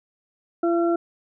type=harmonic tone; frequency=339.9 Hz; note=F4; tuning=47 cents flat; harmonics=1 / 2 / 4; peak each=-19 / -25 / -31 dBFS; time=0.63-0.96 s; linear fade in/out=5 ms; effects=none